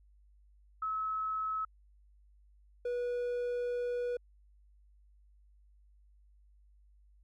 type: tone pair in turn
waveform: sine / triangle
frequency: 1292 / 486.8 Hz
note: E6 / B4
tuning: -35 / -25 cents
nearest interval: octave + perfect fourth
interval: 1690 cents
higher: first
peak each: -32 / -30 dBFS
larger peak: second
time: 0.82-1.65 / 2.85-4.17 s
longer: second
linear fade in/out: 5 ms
effects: added 50 Hz sine -60 dBFS peak until 7.23 s